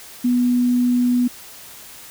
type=tone; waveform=sine; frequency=245.7 Hz; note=B3; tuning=9 cents flat; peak=-14 dBFS; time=0.24-1.28 s; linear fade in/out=10 ms; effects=white hiss -40 dBFS RMS until 2.1 s

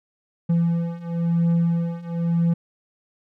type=beating tone pair; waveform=triangle; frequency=168.4 / 169.38 Hz; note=E3 / E3; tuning=+37 / +47 cents; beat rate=0.98 Hz; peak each=-21 / -19 dBFS; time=0.49-2.54 s; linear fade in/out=10 ms; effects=none

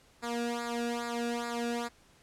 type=tone with flanger; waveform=sawtooth; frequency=236.7 Hz; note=A#3; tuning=27 cents sharp; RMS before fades=-34 dBFS; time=0.22-1.89 s; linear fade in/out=20 ms; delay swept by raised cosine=0.33 to 0.98 ms; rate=2.4 Hz; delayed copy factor=-0.9; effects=pink hiss -62 dBFS RMS until 2.22 s + low-pass 10000 Hz 12 dB/octave

